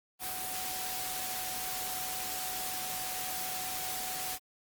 sine tone in noise, 746 Hz, F#5, 14 cents sharp, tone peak -42 dBFS, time 0.19-4.39 s, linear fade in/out 50 ms, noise white, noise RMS -37 dBFS, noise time 0.19-4.39 s, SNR -8 dB, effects Opus 32 kbps

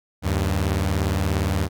sawtooth tone pair together, 77.1 / 97.14 Hz, D#2 / G2, -15 / -15 cents, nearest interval major third, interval 400 cents, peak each -19 dBFS, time 0.22-1.69 s, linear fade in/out 50 ms, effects none

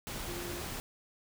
sine tone in noise, 349.2 Hz, F4, in tune, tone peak -42 dBFS, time 0.28-0.61 s, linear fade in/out 0 ms, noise pink, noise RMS -40 dBFS, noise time 0.07-0.8 s, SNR -5 dB, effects none

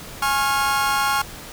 40% pulse chord, Db major, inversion second, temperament equal with one note detuned, 830.6 / 1086.5 / 1396.9 Hz, Ab5 / Db6 / F6, 0 / -35 / 0 cents, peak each -22 dBFS, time 0.22-1.22 s, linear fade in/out 5 ms, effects pink hiss -37 dBFS RMS until 1.52 s

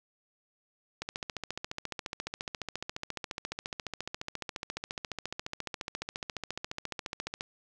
click train, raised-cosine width 0.2 ms, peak -18 dBFS, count 93, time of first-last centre 1.02-7.409 s, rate 14.4 Hz, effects none

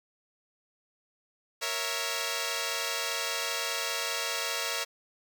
5% pulse chord, A# diminished, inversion none, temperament equal, 466.2 / 554.4 / 659.3 Hz, A#4 / C#5 / E5, 0 / 0 / 0 cents, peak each -23 dBFS, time 1.61-4.85 s, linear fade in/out 20 ms, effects none

